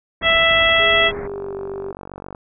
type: low-pass noise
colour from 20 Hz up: pink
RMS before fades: -32 dBFS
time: 0.21-1.27 s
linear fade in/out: 5 ms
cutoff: 2200 Hz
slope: 96 dB/octave
type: harmonic tone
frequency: 661 Hz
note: E5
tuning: 5 cents sharp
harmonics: 1 / 2 / 3 / 4 / 5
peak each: -19 / -21 / -16 / -21 / -18 dBFS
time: 0.22-1.12 s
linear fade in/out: 50 ms
type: tone with pitch glide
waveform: sine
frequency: 412.7 to 392.9 Hz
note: G#4 to G4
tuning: -11 to +4 cents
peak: -26 dBFS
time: 0.79-1.92 s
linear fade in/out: 10 ms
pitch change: -85 cents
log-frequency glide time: 0.91-1.6 s
type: click train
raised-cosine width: 1 ms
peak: -19 dBFS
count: 66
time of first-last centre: 0.98-2.348 s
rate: 47.5 Hz
effects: none